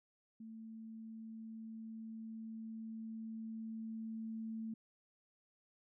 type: tone with level ramp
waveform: sine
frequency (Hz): 222.8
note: A3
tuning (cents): +22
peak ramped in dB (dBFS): -48 to -40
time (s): 0.4-4.74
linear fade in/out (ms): 5
effects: none